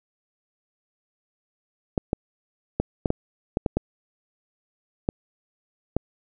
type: clicks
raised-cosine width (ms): 2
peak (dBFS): -8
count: 10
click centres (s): 1.978 / 2.131 / 2.8 / 3.058 / 3.104 / 3.571 / 3.662 / 3.77 / 5.089 / 5.966
effects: none